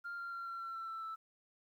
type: tone with pitch steps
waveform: sine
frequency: 1396.9 / 1385.6 / 1374.5 / 1363.4 / 1352.4 / 1341.5 / 1330.7 / 1320 Hz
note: F6 / F6 / F6 / F6 / E6 / E6 / E6 / E6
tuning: 0 / -14 / -28 / -42 / +44 / +30 / +16 / +2 cents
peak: -39 dBFS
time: 0.04-1.16 s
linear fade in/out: 20 ms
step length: 140 ms
effects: tanh soft clip ceiling -38 dBFS + 12-bit